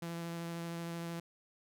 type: tone with vibrato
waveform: sawtooth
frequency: 168.7 Hz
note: E3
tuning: 40 cents sharp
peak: -35 dBFS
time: 0.02-1.2 s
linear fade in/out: 5 ms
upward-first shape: sine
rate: 13 Hz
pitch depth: 10 cents each way
effects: none